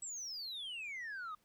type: exponential sweep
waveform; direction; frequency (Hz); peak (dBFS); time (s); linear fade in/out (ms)
sine; down; 7910 to 1208; -39; 0.02-1.35; 5
effects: tanh soft clip ceiling -40 dBFS + pink hiss -75 dBFS RMS until 1.44 s